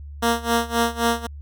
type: tone with tremolo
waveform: 10% pulse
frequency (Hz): 233.1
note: A#3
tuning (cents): 0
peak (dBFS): -8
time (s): 0.22-1.27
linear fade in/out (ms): 10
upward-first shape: sine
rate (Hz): 3.8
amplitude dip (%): 90
effects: added 72 Hz sine -34 dBFS peak until 1.41 s